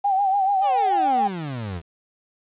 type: tone with vibrato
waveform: sine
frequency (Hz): 784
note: G5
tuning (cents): 0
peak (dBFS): -17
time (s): 0.04-1.28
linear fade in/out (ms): 10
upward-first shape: sine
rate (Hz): 6.9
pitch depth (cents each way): 70
type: exponential sweep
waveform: 30% pulse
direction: down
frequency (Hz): 635 to 79.7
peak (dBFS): -25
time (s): 0.61-1.82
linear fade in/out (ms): 50
effects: resampled to 8000 Hz + 9-bit